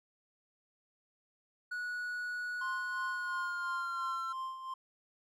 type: tone with pitch glide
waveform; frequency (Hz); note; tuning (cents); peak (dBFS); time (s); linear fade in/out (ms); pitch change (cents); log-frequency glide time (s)
triangle; 1465 to 1351.2; F#6 to E6; -18 to +42; -34; 1.71-4.33; 10; -140; 3.09-4.18
type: tone with tremolo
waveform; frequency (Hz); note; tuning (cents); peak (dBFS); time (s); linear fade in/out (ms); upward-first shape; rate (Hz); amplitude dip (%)
triangle; 1050; C6; +6; -34; 2.61-4.74; 5; sine; 2.9; 60
effects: none